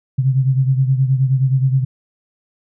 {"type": "beating tone pair", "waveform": "sine", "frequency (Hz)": [130.81, 140.31], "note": ["C3", "C#3"], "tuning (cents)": [0, 21], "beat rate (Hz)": 9.5, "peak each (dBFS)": [-13, -19], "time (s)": [0.18, 1.85], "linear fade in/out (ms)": 10, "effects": []}